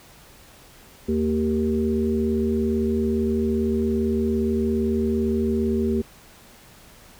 harmonic tone with a mistuned harmonic, 77.6 Hz, D#2, 4 cents flat, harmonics 1 / 3 / 5 / 6, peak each -28 / -22 / -24 / -34 dBFS, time 1.08-6.02 s, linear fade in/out 10 ms, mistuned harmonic 3, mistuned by -34 cents, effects pink hiss -49 dBFS RMS until 7.19 s

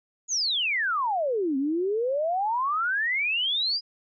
sine exponential two-way sweep, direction down then up, 6920 to 261.6 to 4994 Hz, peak -23 dBFS, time 0.28-3.81 s, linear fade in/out 50 ms, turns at 1.57 s, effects none

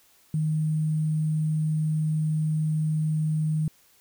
sine tone with sample-and-hold, 155.6 Hz, D#3, in tune, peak -22 dBFS, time 0.34-3.68 s, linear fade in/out 2 ms, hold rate 8820 Hz, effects white hiss -60 dBFS RMS until 4 s

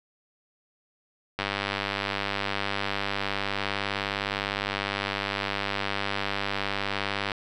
click train, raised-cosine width 0.3 ms, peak -11 dBFS, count 592, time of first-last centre 1.39-7.318 s, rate 99.7 Hz, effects none

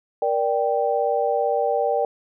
sine chord, G minor, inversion first, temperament just, 470.4 / 588 / 784 Hz, Bb4 / D5 / G5, +16 / +2 / 0 cents, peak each -23 dBFS, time 0.22-2.05 s, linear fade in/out 2 ms, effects none

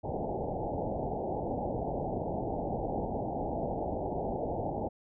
white low-pass noise, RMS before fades -34 dBFS, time 0.03-4.89 s, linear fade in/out 20 ms, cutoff 850 Hz, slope 96 dB/octave, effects none

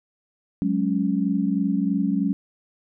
sine chord, F# suspended second, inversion none, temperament just, 185 / 208.1 / 277.5 Hz, F#3 / G#3 / C#4, 0 / +4 / +2 cents, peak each -24 dBFS, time 0.62-2.33 s, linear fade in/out 0 ms, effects none

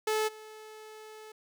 sawtooth tone with level steps, 432.9 Hz, A4, 28 cents flat, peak -23 / -42 dBFS, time 0.07-1.32 s, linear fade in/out 5 ms, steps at 0.27 s, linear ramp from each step 20 ms, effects none

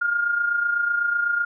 sine tone with amplitude modulation, 1414 Hz, F6, 21 cents sharp, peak -17 dBFS, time 0.01-1.45 s, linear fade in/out 10 ms, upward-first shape sine, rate 28 Hz, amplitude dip 55%, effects none

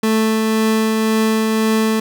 30% pulse tone with tremolo, 220 Hz, A3, in tune, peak -10 dBFS, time 0.03-2 s, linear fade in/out 5 ms, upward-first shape triangle, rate 1.9 Hz, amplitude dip 25%, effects none

